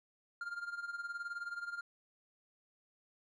triangle tone with tremolo, 1400 Hz, F6, 4 cents sharp, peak -35 dBFS, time 0.41-1.81 s, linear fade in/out 2 ms, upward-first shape sine, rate 19 Hz, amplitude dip 75%, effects resampled to 22050 Hz

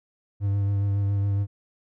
triangle tone with vibrato, 100 Hz, G2, 35 cents sharp, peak -19 dBFS, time 0.4-1.47 s, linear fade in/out 50 ms, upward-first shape sine, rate 7.2 Hz, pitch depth 19 cents each way, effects none

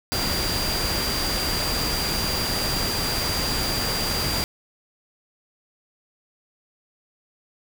sine tone in noise, 4751 Hz, D8, 19 cents sharp, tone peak -27 dBFS, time 0.12-4.44 s, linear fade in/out 0 ms, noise pink, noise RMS -26 dBFS, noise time 0.12-4.44 s, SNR -4 dB, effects none

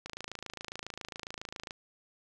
click train, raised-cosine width 0.2 ms, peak -22 dBFS, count 46, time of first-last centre 0.06-1.708 s, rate 27.3 Hz, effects none

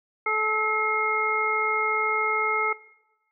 harmonic tone with a mistuned harmonic, 433.1 Hz, A4, 27 cents flat, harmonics 1 / 2 / 3 / 5, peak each -31 / -31 / -26 / -25 dBFS, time 0.26-2.73 s, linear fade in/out 5 ms, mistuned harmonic 5, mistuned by -19 cents, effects noise-tail reverb RT60 0.9 s tail -18 dB re dry

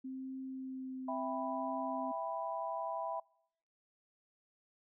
sine tone with vibrato, 261.6 Hz, C4, in tune, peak -40 dBFS, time 0.04-2.12 s, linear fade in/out 10 ms, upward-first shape triangle, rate 0.73 Hz, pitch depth 15 cents each way
sine chord, E minor, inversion none, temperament just, 659.3 / 791.1 / 988.9 Hz, E5 / G5 / B5, 0 / +16 / +2 cents, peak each -39 / -42 / -40 dBFS, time 1.08-3.2 s, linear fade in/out 5 ms
effects noise-tail reverb RT60 0.7 s tail -26 dB re dry

